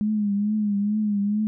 sine tone with vibrato, 207.7 Hz, G#3, in tune, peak -20 dBFS, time 0.01-1.47 s, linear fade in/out 0 ms, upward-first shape triangle, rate 2.3 Hz, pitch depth 72 cents each way, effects none

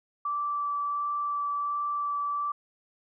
sine tone with vibrato, 1162 Hz, D6, 19 cents flat, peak -27 dBFS, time 0.25-2.52 s, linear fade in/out 5 ms, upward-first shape sine, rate 1.4 Hz, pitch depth 8 cents each way, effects none

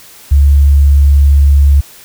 sine tone, 70.7 Hz, C#2, 35 cents sharp, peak -3 dBFS, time 0.31-1.81 s, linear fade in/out 10 ms, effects white hiss -37 dBFS RMS until 2.04 s

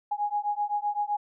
sine beating tone pair, 824 / 831.8 Hz, G#5 / G#5, -14 / +2 cents, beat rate 7.8 Hz, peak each -29 dBFS, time 0.11-1.17 s, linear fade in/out 10 ms, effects none

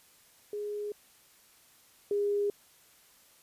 sine tone pair in turn, 415.3 / 407.9 Hz, G#4 / G#4, 0 / -31 cents, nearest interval unison, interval 31 cents, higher first, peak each -33 / -26 dBFS, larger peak second, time 0.53-0.92 / 2.11-2.5 s, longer neither, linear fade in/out 2 ms, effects white hiss -61 dBFS RMS until 3.42 s + resampled to 32000 Hz

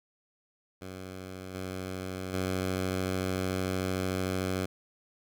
10% pulse tone with level steps, 93.4 Hz, F#2, 17 cents sharp, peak -32 / -27 / -21 dBFS, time 0.81-4.66 s, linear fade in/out 10 ms, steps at 1.54 / 2.33 s, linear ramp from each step 10 ms, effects none

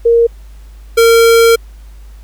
sine / square tone pair in turn, 466.2 / 460 Hz, A#4 / A#4, 0 / -23 cents, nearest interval unison, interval 23 cents, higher first, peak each -5 dBFS, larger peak neither, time 0.05-0.27 / 0.97-1.56 s, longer second, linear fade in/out 10 ms, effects added 51 Hz sine -31 dBFS peak until 2.23 s + pink hiss -49 dBFS RMS until 2.23 s

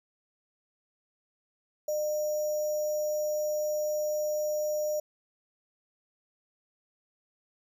sine tone with sample-and-hold, 604 Hz, D5, 48 cents sharp, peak -27 dBFS, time 1.88-5 s, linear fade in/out 5 ms, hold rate 6300 Hz, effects none

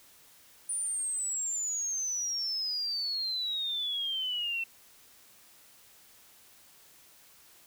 sine exponential sweep, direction down, 9480 to 2680 Hz, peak -30 dBFS, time 0.69-4.64 s, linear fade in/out 5 ms, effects white hiss -58 dBFS RMS until 7.66 s

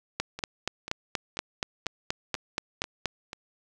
two click trains, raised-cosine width 0.2 ms, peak -20 / -10 dBFS, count 7 / 13, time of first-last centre 0.39-3.331 / 0.2-3.057 s, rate 2.04 / 4.2 Hz, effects none

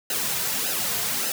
white noise with flanger, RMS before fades -26 dBFS, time 0.1-1.32 s, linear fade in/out 2 ms, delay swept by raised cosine 0.87 to 3.67 ms, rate 1.7 Hz, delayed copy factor -0.7, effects none

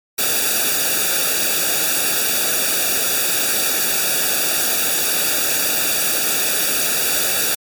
white noise with comb filter, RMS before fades -18 dBFS, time 0.18-7.55 s, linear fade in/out 5 ms, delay 0.96 ms, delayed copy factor -0.95, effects MP3 96 kbps

